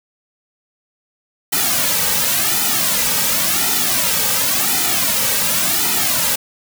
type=noise with flanger; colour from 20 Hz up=white; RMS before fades=-17 dBFS; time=1.52-6.36 s; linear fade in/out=10 ms; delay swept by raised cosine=1.8 to 2.9 ms; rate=0.92 Hz; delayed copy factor=-0.9; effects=none